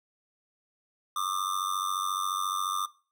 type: tone with amplitude modulation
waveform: square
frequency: 1195 Hz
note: D6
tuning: 30 cents sharp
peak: -25 dBFS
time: 1.16-2.86 s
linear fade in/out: 5 ms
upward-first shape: sine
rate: 94.3 Hz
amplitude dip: 85%
effects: noise-tail reverb RT60 0.4 s tail -20 dB re dry